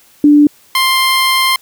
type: tone pair in turn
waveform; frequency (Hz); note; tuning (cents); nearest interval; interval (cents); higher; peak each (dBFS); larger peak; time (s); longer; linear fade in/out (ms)
sine / 15% pulse; 293.7 / 1051.5; D4 / C6; 0 / +8; octave + minor seventh; 2208; second; -3; neither; 0.24-0.47 / 0.75-1.56; second; 2
effects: white hiss -47 dBFS RMS until 1.61 s